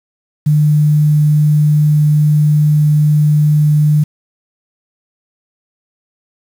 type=tone with quantisation; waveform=sine; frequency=150.2 Hz; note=D3; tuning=39 cents sharp; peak=-7 dBFS; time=0.46-4.04 s; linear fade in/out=10 ms; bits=6; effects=none